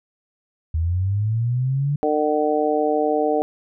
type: linear sweep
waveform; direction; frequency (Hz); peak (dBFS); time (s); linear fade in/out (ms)
sine; up; 77.78 to 146.83; -18; 0.74-1.96; 5
type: harmonic tone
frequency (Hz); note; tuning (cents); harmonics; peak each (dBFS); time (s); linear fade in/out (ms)
151.1; D3; +50; 2 / 3 / 4 / 5; -24 / -21 / -23 / -23; 2.03-3.42; 0
effects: none